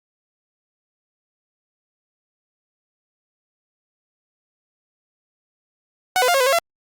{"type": "tone with pitch steps", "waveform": "sawtooth", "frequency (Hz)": [742, 503, 702, 543, 503, 545, 678], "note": ["F#5", "B4", "F5", "C#5", "B4", "C#5", "E5"], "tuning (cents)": [5, 32, 9, -36, 32, -29, 49], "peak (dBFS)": -11, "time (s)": [6.16, 6.587], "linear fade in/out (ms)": 0, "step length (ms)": 61, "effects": ["Opus 48 kbps"]}